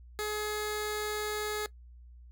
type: tone with notch filter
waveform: 15% pulse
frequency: 422.9 Hz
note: G#4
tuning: 31 cents sharp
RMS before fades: -34 dBFS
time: 0.19-1.66 s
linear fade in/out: 0 ms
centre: 970 Hz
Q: 1.5
effects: noise-tail reverb RT60 0.1 s tail -19 dB re dry + added 60 Hz sine -49 dBFS peak until 2.31 s